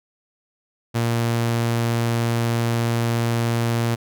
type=tone; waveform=sawtooth; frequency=116.8 Hz; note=A#2; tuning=4 cents sharp; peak=-15 dBFS; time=0.94-3.96 s; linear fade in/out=20 ms; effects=none